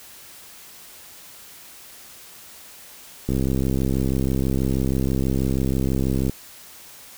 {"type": "click train", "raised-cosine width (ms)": 3, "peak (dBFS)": -10, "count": 200, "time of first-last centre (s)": [3.29, 6.296], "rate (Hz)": 66.2, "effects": ["white hiss -44 dBFS RMS until 7.17 s"]}